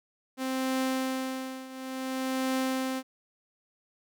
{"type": "tone with tremolo", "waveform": "sawtooth", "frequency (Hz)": 261.6, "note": "C4", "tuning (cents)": 0, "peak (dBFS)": -22, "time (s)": [0.37, 3.03], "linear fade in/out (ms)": 50, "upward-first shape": "triangle", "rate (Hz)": 0.57, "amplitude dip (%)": 85, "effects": []}